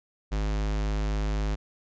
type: tone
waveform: square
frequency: 51.91 Hz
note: G#1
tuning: in tune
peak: -26 dBFS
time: 0.31-1.56 s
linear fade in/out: 20 ms
effects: resampled to 16000 Hz